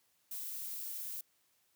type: noise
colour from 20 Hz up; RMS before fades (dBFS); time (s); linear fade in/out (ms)
violet; -42; 0.31-1.21; 5
effects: white hiss -74 dBFS RMS until 1.75 s + high-pass 60 Hz 12 dB/octave